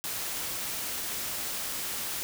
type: noise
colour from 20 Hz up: white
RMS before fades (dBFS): -34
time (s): 0.04-2.23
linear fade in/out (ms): 0
effects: none